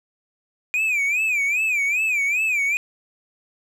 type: tone with vibrato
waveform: triangle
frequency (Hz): 2416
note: D7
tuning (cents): +48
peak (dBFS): -17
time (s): 0.74-2.77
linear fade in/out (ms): 0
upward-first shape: sine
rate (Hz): 2.5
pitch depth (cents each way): 150
effects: none